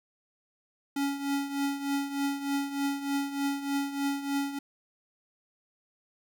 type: tone with tremolo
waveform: square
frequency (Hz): 279.8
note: C#4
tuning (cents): +16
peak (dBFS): -26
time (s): 0.96-4.59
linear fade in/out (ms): 5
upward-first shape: triangle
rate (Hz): 3.3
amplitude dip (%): 75
effects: 11-bit